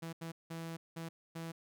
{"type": "tone bursts at uneven times", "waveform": "sawtooth", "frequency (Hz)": 164.81, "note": "E3", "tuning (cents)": 0, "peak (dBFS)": -37, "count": 5, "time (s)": [[0.02, 0.13], [0.21, 0.32], [0.5, 0.77], [0.96, 1.09], [1.35, 1.52]], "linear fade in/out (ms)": 10, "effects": []}